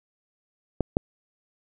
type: clicks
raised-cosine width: 2 ms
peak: -9 / -7 dBFS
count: 2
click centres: 0.807 / 0.969 s
effects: none